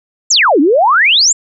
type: exponential two-way sweep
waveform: sine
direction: down then up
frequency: 7690 to 266.8 to 7690 Hz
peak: -6 dBFS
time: 0.3-1.33 s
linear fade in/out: 10 ms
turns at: 0.6 s
effects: none